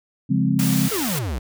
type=chord; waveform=sine; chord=Db major seventh; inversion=none; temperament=equal with one note detuned; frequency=138.59 / 174.61 / 206.6 / 261.6 Hz; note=Db3 / F3 / Ab3 / C4; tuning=0 / 0 / -9 / 0 cents; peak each=-22 dBFS; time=0.29-0.89 s; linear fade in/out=20 ms
type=noise; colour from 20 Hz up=white; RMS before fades=-27 dBFS; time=0.59-1.19 s; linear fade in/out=2 ms
type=exponential sweep; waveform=square; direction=down; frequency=475.3 to 55 Hz; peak=-24 dBFS; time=0.91-1.39 s; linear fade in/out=10 ms
effects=none